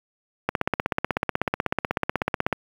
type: click train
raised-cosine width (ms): 0.5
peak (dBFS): -6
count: 34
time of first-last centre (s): 0.49-2.527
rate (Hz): 16.2
effects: high-pass 80 Hz 12 dB/octave + 7-bit